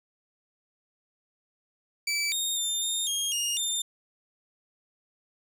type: tone with pitch steps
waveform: 20% pulse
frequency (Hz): 2312 / 3692 / 3599 / 3658 / 3246 / 2842 / 3606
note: D7 / A#7 / A7 / A#7 / G#7 / F7 / A7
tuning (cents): -28 / -17 / +38 / -33 / -40 / +30 / +42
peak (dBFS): -21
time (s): 2.07-3.82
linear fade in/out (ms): 5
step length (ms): 250
effects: none